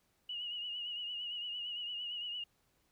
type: tone with vibrato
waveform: sine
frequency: 2896 Hz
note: F#7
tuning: 38 cents flat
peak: -38 dBFS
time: 0.29-2.44 s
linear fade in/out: 5 ms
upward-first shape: triangle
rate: 8.8 Hz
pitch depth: 58 cents each way
effects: pink hiss -75 dBFS RMS until 2.91 s